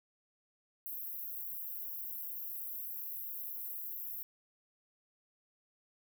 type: high-pass noise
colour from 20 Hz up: pink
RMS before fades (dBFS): -42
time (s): 0.86-4.23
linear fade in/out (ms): 0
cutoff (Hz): 12000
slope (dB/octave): 96
effects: none